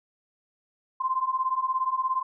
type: beating tone pair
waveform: sine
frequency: 1031 / 1048 Hz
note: C6 / C6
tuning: -26 / +2 cents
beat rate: 17 Hz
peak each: -28 / -26 dBFS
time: 1-2.23 s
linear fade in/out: 10 ms
effects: none